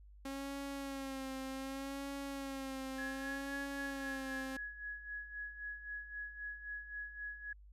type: tone with vibrato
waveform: sawtooth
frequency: 271.4 Hz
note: C#4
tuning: 36 cents flat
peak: -37 dBFS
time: 0.25-4.57 s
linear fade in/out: 5 ms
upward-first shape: sine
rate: 0.66 Hz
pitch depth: 42 cents each way
type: tone with tremolo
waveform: sine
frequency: 1678 Hz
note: G#6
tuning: 17 cents sharp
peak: -40 dBFS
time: 2.98-7.53 s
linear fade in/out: 5 ms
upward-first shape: sine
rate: 3.8 Hz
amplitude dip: 70%
effects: added 50 Hz sine -55 dBFS peak until 7.72 s + resampled to 32000 Hz